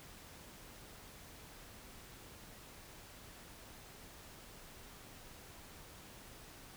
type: silence
effects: pink hiss -55 dBFS RMS until 6.76 s